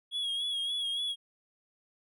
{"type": "tone with vibrato", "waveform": "triangle", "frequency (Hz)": 3322, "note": "G#7", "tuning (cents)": 0, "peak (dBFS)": -29, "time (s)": [0.11, 1.16], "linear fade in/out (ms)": 50, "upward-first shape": "sine", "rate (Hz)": 3.5, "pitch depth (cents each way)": 46, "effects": []}